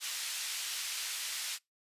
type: band-pass noise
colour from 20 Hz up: pink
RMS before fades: -38 dBFS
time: 0-1.59 s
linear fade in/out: 50 ms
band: 2700 to 11000 Hz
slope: 12 dB/octave
effects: noise-tail reverb RT60 0.2 s tail -26 dB re dry + resampled to 32000 Hz